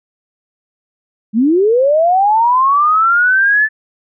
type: linear sweep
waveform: sine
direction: up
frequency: 202.5 to 1760 Hz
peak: -8 dBFS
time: 1.33-3.69 s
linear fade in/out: 50 ms
effects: none